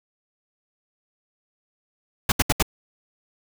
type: noise bursts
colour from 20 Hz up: pink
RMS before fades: -18 dBFS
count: 4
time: 2.29-2.626 s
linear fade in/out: 5 ms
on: 30 ms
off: 72 ms
effects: none